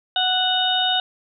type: harmonic tone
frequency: 739 Hz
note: F#5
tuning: 2 cents flat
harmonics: 1 / 2 / 4 / 5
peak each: -23 / -27 / -23 / -21 dBFS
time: 0.16-1 s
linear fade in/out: 2 ms
effects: none